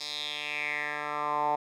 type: tone with band-pass filter sweep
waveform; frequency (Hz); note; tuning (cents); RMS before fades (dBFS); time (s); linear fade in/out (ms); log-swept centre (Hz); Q
10% pulse; 148.4; D3; +18; -32; 0-1.56; 10; 4700 to 820; 4.6
effects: none